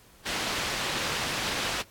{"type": "low-pass noise", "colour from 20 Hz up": "white", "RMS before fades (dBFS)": -31, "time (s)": [0.25, 1.83], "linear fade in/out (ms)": 20, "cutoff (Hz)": 4000, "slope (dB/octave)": 12, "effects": ["pink hiss -56 dBFS RMS until 1.9 s", "AAC 64 kbps"]}